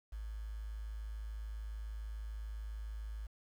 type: tone with quantisation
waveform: sine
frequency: 53.5 Hz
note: A1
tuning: 48 cents flat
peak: -40 dBFS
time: 0.12-3.27 s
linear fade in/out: 10 ms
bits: 10
effects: none